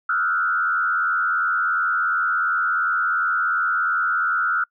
sine tone with frequency modulation, 1396.9 Hz, F6, in tune, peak -18 dBFS, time 0.09-4.64 s, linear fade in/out 5 ms, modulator 82.8 Hz, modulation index 1.2, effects noise-tail reverb RT60 0.1 s tail -26 dB re dry

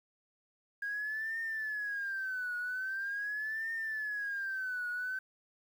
sine tone with vibrato, 1628 Hz, G#6, 35 cents flat, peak -33 dBFS, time 0.82-5.19 s, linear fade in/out 5 ms, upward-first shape triangle, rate 0.43 Hz, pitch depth 200 cents each way, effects tanh soft clip ceiling -30 dBFS + 10-bit

